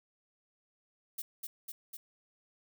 violet noise with echo, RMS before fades -39 dBFS, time 1.18-1.22 s, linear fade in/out 5 ms, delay 250 ms, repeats 3, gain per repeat -2 dB, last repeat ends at 1.97 s, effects none

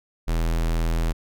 square tone, 41.2 Hz, E1, in tune, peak -21 dBFS, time 0.27-1.13 s, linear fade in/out 20 ms, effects none

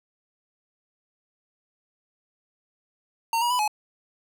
square tone with pitch steps, 916 / 959 / 993 / 847 Hz, A#5 / A#5 / B5 / G#5, -31 / +49 / +9 / +34 cents, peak -22 dBFS, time 3.33-3.678 s, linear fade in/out 2 ms, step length 87 ms, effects none

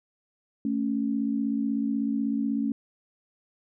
sine tone pair together, 221 / 277.2 Hz, A3 / C#4, +8 / 0 cents, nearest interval major third, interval 392 cents, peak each -27 dBFS, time 0.65-2.72 s, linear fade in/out 2 ms, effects none

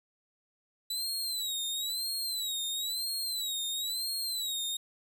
sawtooth tone with vibrato, 3951 Hz, B7, in tune, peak -29 dBFS, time 0.9-4.77 s, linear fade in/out 5 ms, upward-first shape sine, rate 1 Hz, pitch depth 130 cents each way, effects none

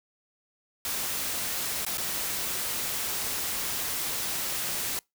white noise with dropouts, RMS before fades -31 dBFS, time 0.85-4.99 s, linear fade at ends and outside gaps 1 ms, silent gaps 1.85-1.864 / 1.973-1.981 s, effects noise-tail reverb RT60 0.2 s tail -26 dB re dry

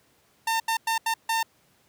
sawtooth tone bursts at uneven times, 904 Hz, A5, 47 cents sharp, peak -19 dBFS, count 5, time 0.47-0.6 / 0.68-0.77 / 0.87-0.98 / 1.06-1.14 / 1.29-1.43 s, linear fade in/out 5 ms, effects pink hiss -63 dBFS RMS until 1.88 s + high-pass 100 Hz 12 dB/octave

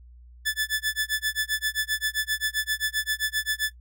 sawtooth tone with tremolo, 1738 Hz, A6, 22 cents flat, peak -18 dBFS, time 0.45-3.72 s, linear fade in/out 20 ms, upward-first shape sine, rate 7.6 Hz, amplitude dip 100%, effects noise-tail reverb RT60 0.1 s tail -19 dB re dry + added 60 Hz sine -46 dBFS peak until 3.8 s

